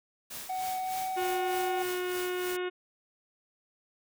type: noise with tremolo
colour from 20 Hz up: white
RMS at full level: -40 dBFS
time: 0.3-2.57 s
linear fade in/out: 10 ms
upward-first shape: sine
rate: 3.3 Hz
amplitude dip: 65%
type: tone with pitch glide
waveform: triangle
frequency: 747 to 753.5 Hz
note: F#5 to F#5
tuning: +16 to +31 cents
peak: -29 dBFS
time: 0.49-1.83 s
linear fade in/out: 10 ms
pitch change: +15 cents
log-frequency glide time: 0.83-0.99 s
type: harmonic tone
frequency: 362.3 Hz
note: F#4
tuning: 36 cents flat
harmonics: 1 / 2 / 3 / 4 / 5 / 6 / 7 / 8 / 9 / 10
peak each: -31 / -44 / -44 / -41 / -47 / -46 / -49 / -46 / -56 / -53 dBFS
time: 1.16-2.7 s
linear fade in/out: 20 ms
effects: none